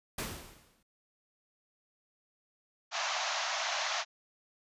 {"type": "noise with exponential decay", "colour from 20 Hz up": "pink", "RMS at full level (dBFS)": -34, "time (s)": [0.18, 0.83], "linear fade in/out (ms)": 5, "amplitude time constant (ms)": 140}
{"type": "band-pass noise", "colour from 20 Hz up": "pink", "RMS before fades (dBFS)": -34, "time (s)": [2.91, 4.05], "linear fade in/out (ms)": 50, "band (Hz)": [600, 6800], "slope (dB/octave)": 96}
{"effects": ["resampled to 32000 Hz"]}